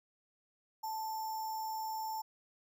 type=tone with sample-and-hold; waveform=sine; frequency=880 Hz; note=A5; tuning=in tune; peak=-36 dBFS; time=0.83-2.22 s; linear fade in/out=10 ms; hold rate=6300 Hz; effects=none